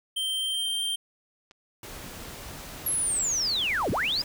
square tone with pitch glide, 3136 to 3161 Hz, G7 to G7, 0 to +14 cents, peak -27 dBFS, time 0.16-0.96 s, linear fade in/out 10 ms, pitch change +14 cents, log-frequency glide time 0.37-0.78 s
clicks, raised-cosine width 0.2 ms, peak -31 / -41 dBFS, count 2, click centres 1.511 / 1.516 s
pink noise, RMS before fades -41 dBFS, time 1.83-4.24 s, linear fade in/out 2 ms
sine linear two-way sweep, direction down then up, 11500 to 54.3 to 5130 Hz, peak -24 dBFS, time 2.86-4.22 s, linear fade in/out 5 ms, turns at 3.91 s
effects none

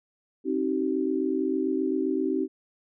sine tone cluster, 266.9 / 314.1 / 382.3 Hz, C4 / D#4 / G4, +35 / +16 / -43 cents, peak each -28 dBFS, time 0.44-2.48 s, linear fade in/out 50 ms, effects none

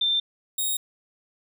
sine / 5% pulse tone pair in turn, 3577 / 3739 Hz, A7 / A#7, +28 / +4 cents, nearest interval minor second, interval 76 cents, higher second, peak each -20 / -16 dBFS, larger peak second, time 0.01-0.2 / 0.58-0.77 s, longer neither, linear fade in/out 5 ms, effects none

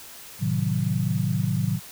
sine chord, A diminished seventh, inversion none, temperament equal, 110 / 130.81 / 155.56 / 185 Hz, A2 / C3 / Eb3 / Gb3, 0 / 0 / 0 / 0 cents, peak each -27 dBFS, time 0.39-1.8 s, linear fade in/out 50 ms, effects white hiss -43 dBFS RMS until 1.91 s

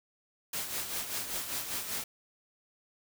white noise with tremolo, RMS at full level -34 dBFS, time 0.53-2.04 s, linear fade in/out 5 ms, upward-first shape sine, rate 5.1 Hz, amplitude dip 55%, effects none

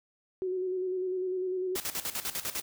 sine tone with vibrato, 370 Hz, F#4, in tune, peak -29 dBFS, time 0.42-1.76 s, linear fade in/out 0 ms, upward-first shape square, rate 10 Hz, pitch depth 25 cents each way
white noise with tremolo, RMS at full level -33 dBFS, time 1.75-2.62 s, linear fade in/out 10 ms, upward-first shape square, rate 10 Hz, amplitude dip 75%
effects none

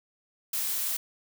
blue noise, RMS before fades -30 dBFS, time 0.53-0.97 s, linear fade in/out 5 ms, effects none

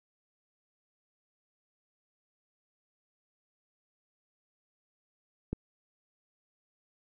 click, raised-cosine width 3 ms, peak -19 dBFS, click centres 5.53 s, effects none

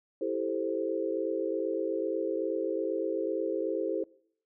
sine chord, A minor seventh, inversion second, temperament equal, 329.6 / 392 / 440 / 523.3 Hz, E4 / G4 / A4 / C5, 0 / 0 / 0 / 0 cents, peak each -34 dBFS, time 0.21-4.04 s, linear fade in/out 5 ms, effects noise-tail reverb RT60 0.6 s tail -22 dB re dry

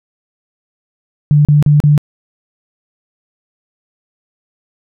sine tone bursts, 147.7 Hz, D3, 10 cents sharp, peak -5 dBFS, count 4, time 1.31-1.978 s, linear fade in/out 0 ms, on 140 ms, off 36 ms, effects none

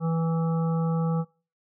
harmonic tone, 164.2 Hz, E3, 6 cents flat, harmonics 1 / 3 / 5 / 7 / 8, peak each -23 / -33 / -37 / -40 / -41 dBFS, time 0-1.25 s, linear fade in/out 50 ms, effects noise-tail reverb RT60 0.4 s tail -25 dB re dry

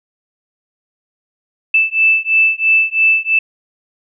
sine beating tone pair, 2637 / 2640 Hz, E7 / E7, 0 / +2 cents, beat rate 3 Hz, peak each -13 dBFS, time 1.74-3.39 s, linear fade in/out 5 ms, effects none

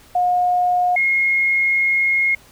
sine tone pair in turn, 718 / 2152 Hz, F5 / C7, +48 / +48 cents, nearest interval octave + perfect fifth, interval 1900 cents, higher second, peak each -14 dBFS, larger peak neither, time 0.15-0.96 / 0.96-2.35 s, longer second, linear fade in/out 5 ms, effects pink hiss -48 dBFS RMS until 2.51 s

